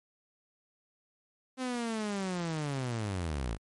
sawtooth linear sweep, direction down, 261.6 to 49 Hz, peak -28 dBFS, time 1.57-3.58 s, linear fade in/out 50 ms, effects MP3 48 kbps

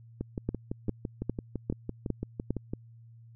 two click trains, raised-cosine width 3 ms, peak -16 / -20 dBFS, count 6 / 16, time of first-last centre 0.49-2.506 / 0.21-2.735 s, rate 2.48 / 5.94 Hz, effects added 115 Hz sine -50 dBFS peak until 3.35 s

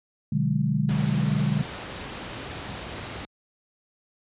sine chord, G# half-diminished seventh, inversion first, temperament just, 124.59 / 149.51 / 186.89 / 207.7 Hz, B2 / D3 / F#3 / G#3, +16 / +31 / +18 / 0 cents, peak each -28 / -24 / -29 / -27 dBFS, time 0.32-1.62 s, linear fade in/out 5 ms
pink noise, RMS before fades -35 dBFS, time 0.89-3.25 s, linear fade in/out 0 ms
effects high-pass 60 Hz 12 dB/octave + resampled to 8000 Hz

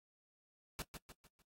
pink noise with echo, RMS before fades -42 dBFS, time 0.79-0.82 s, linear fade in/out 0 ms, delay 150 ms, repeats 4, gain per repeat -7 dB, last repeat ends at 1.42 s, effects noise-tail reverb RT60 0.1 s tail -19 dB re dry + AAC 48 kbps

